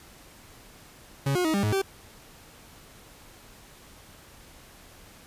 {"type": "tone with pitch steps", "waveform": "40% pulse", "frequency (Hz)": [138.2, 359.8, 316.6, 199.6, 105.6, 388.3], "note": ["C#3", "F#4", "D#4", "G3", "G#2", "G4"], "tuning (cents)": [-5, -48, 30, 32, 29, -16], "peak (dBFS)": -22, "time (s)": [1.26, 1.818], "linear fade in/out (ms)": 5, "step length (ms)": 93, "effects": ["pink hiss -51 dBFS RMS until 5.26 s", "resampled to 32000 Hz"]}